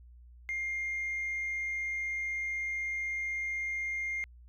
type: tone with tanh clipping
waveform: triangle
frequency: 2116 Hz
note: C7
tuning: 19 cents sharp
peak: -32 dBFS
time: 0.49-4.24 s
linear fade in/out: 0 ms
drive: 5 dB
effects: added 60 Hz sine -51 dBFS peak until 4.48 s